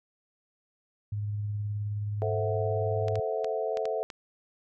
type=tone with tremolo; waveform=sine; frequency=103.83 Hz; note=G#2; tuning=in tune; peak=-28 dBFS; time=1.12-3.2 s; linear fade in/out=5 ms; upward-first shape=triangle; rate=19 Hz; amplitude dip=25%
type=chord; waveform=sine; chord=F# half-diminished seventh; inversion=first; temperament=equal; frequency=440 / 523.3 / 659.3 / 740 Hz; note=A4 / C5 / E5 / F#5; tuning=0 / 0 / 0 / 0 cents; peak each=-31 / -35 / -32 / -37 dBFS; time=2.22-4.03 s; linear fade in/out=0 ms
type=clicks; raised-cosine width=0.2 ms; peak=-22 dBFS; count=6; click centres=3.083 / 3.156 / 3.445 / 3.772 / 3.855 / 4.102 s
effects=none